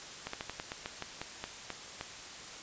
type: slowing click train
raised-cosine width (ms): 0.3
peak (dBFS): -21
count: 12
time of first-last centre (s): 0.27-2.011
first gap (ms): 64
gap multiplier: 1.17
effects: white hiss -46 dBFS RMS until 2.62 s + resampled to 16000 Hz